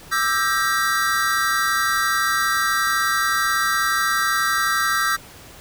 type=chord; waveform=square; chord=E half-diminished seventh; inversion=third; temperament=just; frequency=1186.7 / 1318.5 / 1582.2 / 1898.7 Hz; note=D6 / E6 / G6 / Bb6; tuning=+18 / 0 / +16 / +31 cents; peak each=-28 / -23 / -23 / -26 dBFS; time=0.11-5.17 s; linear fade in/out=20 ms; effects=pink hiss -43 dBFS RMS until 5.6 s